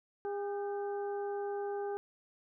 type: harmonic tone with a mistuned harmonic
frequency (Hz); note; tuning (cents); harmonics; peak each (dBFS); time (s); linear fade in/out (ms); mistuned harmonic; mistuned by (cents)
404.6; G#4; -45; 1 / 2 / 3 / 4; -35 / -41 / -53 / -52; 0.25-1.97; 0; 4; -78
effects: none